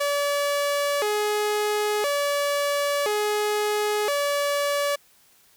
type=tone with vibrato; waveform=sawtooth; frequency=490.6 Hz; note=B4; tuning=12 cents flat; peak=-18 dBFS; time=0-4.96 s; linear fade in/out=10 ms; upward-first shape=square; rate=0.49 Hz; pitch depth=270 cents each way; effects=white hiss -58 dBFS RMS until 5.56 s